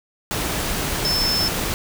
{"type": "tone in noise", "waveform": "sine", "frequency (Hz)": 5274, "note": "E8", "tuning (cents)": 0, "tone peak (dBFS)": -19, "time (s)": [1.05, 1.48], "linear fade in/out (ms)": 0, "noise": "pink", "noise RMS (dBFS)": -24, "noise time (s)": [0.31, 1.74], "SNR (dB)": 2, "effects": []}